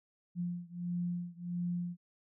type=beating tone pair; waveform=sine; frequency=174.61 / 176.11 Hz; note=F3 / F3; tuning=0 / +15 cents; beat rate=1.5 Hz; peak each=-37 / -38 dBFS; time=0.35-1.97 s; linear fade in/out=50 ms; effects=none